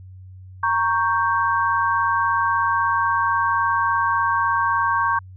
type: chord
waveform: sine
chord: G diminished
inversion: first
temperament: equal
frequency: 932.3 / 1108.7 / 1568 Hz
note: Bb5 / Db6 / G6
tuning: 0 / 0 / 0 cents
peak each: -22 / -20 / -23 dBFS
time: 0.63-5.19 s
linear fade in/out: 5 ms
effects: added 93 Hz sine -38 dBFS peak until 5.36 s